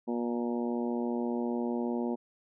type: harmonic tone with a mistuned harmonic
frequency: 119.6 Hz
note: A#2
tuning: 45 cents sharp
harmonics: 2 / 3 / 4 / 5 / 6 / 7 / 8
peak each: -31 / -35 / -39 / -42 / -45 / -44 / -46 dBFS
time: 0.07-2.16 s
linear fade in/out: 20 ms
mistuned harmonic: 8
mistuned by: -46 cents
effects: none